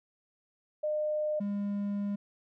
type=tone pair in turn; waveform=sine / triangle; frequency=607 / 202.6 Hz; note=D#5 / G#3; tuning=-43 / -43 cents; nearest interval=octave + perfect fifth; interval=1900 cents; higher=first; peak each=-28 dBFS; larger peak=neither; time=0.83-1.4 / 1.4-2.16 s; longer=second; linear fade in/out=10 ms; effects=none